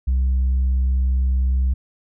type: tone with tanh clipping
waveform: sine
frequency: 64.5 Hz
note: C2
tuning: 24 cents flat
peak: -16 dBFS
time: 0.07-1.74 s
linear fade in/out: 10 ms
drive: 1 dB
effects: none